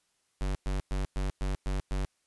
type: tone bursts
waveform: square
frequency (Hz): 47.82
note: G1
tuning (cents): -42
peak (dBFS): -29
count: 7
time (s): 0.41-2.05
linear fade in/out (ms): 0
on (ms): 140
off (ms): 110
effects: white hiss -74 dBFS RMS until 2.26 s + resampled to 24000 Hz